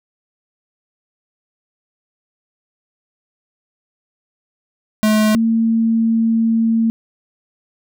square / sine tone pair in turn, 214.9 / 226.5 Hz, A3 / A#3, -41 / -50 cents, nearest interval minor second, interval 91 cents, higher second, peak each -12 dBFS, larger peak neither, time 5.03-5.35 / 5.35-6.9 s, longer second, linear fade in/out 0 ms, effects none

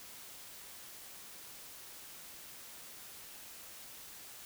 silence, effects white hiss -51 dBFS RMS until 4.45 s

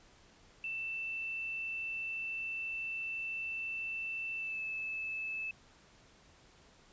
sine tone with pitch glide, 2666 to 2617 Hz, E7 to E7, +19 to -13 cents, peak -36 dBFS, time 0.64-5.51 s, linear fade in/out 2 ms, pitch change -32 cents, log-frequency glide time 4.37-4.61 s, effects pink hiss -62 dBFS RMS until 6.92 s + resampled to 16000 Hz

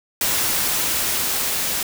white noise with level ramp, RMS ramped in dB -20 to -23 dBFS, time 0.21-1.83 s, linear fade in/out 2 ms, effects none

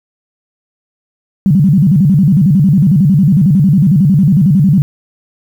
sine tone with vibrato, 167.9 Hz, E3, 32 cents sharp, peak -5 dBFS, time 1.46-4.82 s, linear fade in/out 0 ms, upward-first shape square, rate 11 Hz, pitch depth 260 cents each way, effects 7-bit

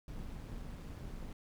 brown noise with amplitude modulation, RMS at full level -42 dBFS, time 0.08-1.33 s, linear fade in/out 2 ms, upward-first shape sine, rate 192 Hz, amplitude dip 60%, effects none

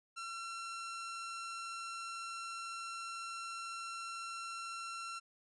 sawtooth tone, 1357 Hz, E6, 50 cents sharp, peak -38 dBFS, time 0.16-5.2 s, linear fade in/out 20 ms, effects resampled to 22050 Hz

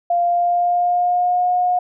sine tone with pitch glide, 696 to 720.5 Hz, F5 to F#5, -6 to -46 cents, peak -14 dBFS, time 0.1-1.79 s, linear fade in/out 5 ms, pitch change +60 cents, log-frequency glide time 0.22-1.49 s, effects none

